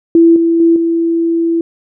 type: tone with level steps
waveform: sine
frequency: 333.3 Hz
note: E4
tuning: 19 cents sharp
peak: -3 / -8 / -5 / -10 dBFS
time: 0.15-1.61 s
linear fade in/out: 2 ms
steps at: 0.36 / 0.6 / 0.76 s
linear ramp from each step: 2 ms
effects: none